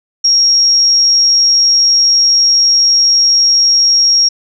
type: tone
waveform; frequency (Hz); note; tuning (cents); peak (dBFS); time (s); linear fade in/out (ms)
sine; 5588; F8; 0; -6; 0.24-4.29; 10
effects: none